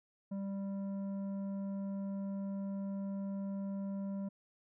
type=tone with tanh clipping; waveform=triangle; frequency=196.7 Hz; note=G3; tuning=6 cents sharp; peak=-38 dBFS; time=0.31-4.29 s; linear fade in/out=10 ms; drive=13 dB; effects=none